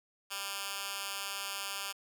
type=tone with high-pass filter; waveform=10% pulse; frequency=198.1 Hz; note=G3; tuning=18 cents sharp; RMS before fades=-39 dBFS; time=0.3-1.93 s; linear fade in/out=20 ms; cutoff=1900 Hz; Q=0.71; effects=none